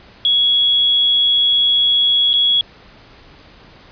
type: tone with dropouts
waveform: sine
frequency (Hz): 3345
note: G#7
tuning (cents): +12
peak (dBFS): -11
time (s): 0.25-2.61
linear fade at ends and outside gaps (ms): 1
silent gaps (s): 2.332-2.338
effects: pink hiss -44 dBFS RMS until 3.91 s + resampled to 11025 Hz